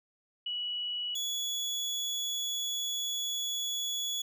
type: tone pair in turn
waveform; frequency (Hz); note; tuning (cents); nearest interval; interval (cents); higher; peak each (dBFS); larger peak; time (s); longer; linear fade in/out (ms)
sine / 30% pulse; 2935 / 3391; F#7 / G#7; -15 / +35; minor third; 250; second; -32 / -29; second; 0.46-1.15 / 1.15-4.22; second; 5
effects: none